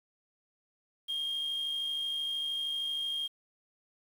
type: tone with amplitude modulation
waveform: sine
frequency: 3224 Hz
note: G7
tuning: 48 cents sharp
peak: -28 dBFS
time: 1.08-3.28 s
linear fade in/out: 20 ms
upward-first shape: sine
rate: 53 Hz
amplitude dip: 35%
effects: tanh soft clip ceiling -29 dBFS + 9-bit